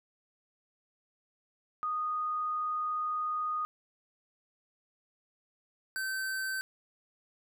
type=tone pair in turn; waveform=sine / square; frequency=1237 / 1543.6 Hz; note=D#6 / G6; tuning=-10 / -27 cents; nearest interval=major third; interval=383 cents; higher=second; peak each=-30 / -33 dBFS; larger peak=first; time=1.83-3.65 / 5.96-6.61 s; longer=first; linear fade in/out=0 ms; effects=none